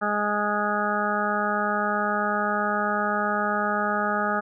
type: harmonic tone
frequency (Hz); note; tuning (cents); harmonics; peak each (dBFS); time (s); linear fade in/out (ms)
207.7; G#3; 0; 1 / 2 / 3 / 4 / 6 / 7 / 8; -30 / -33 / -30 / -29 / -27 / -30 / -33; 0.01-4.41; 20
effects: none